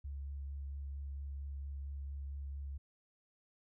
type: tone with vibrato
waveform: sine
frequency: 69.8 Hz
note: C#2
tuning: 13 cents sharp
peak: -40 dBFS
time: 0.04-2.78 s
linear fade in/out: 10 ms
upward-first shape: triangle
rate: 4.4 Hz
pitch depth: 17 cents each way
effects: none